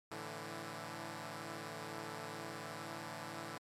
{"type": "chord", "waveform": "5% pulse", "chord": "A suspended fourth", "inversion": "none", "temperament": "equal with one note detuned", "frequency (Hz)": [110, 146.83, 166.06], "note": ["A2", "D3", "E3"], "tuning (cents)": [0, 0, 13], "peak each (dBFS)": [-37, -37, -36], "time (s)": [0.11, 3.58], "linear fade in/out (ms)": 5, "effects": ["low-pass 12000 Hz 12 dB/octave", "MP3 96 kbps"]}